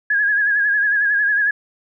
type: tone with vibrato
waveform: sine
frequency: 1661.2 Hz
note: G#6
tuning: in tune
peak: -14 dBFS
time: 0.1-1.51 s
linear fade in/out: 5 ms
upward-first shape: sine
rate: 11 Hz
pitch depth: 56 cents each way
effects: none